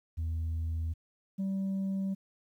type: tone pair in turn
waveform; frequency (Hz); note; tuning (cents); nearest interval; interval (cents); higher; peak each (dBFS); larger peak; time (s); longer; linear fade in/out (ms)
sine; 81.3 / 193.37; E2 / G3; -23 / -23; octave + minor third; 1500; second; -28 / -27; second; 0.17-0.94 / 1.38-2.15; neither; 20
effects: tanh soft clip ceiling -29 dBFS + 11-bit